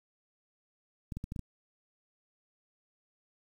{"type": "clicks", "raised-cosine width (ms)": 5, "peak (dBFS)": -25, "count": 6, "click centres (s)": [1.122, 1.17, 1.241, 1.321, 1.362, 1.393], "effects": ["9-bit"]}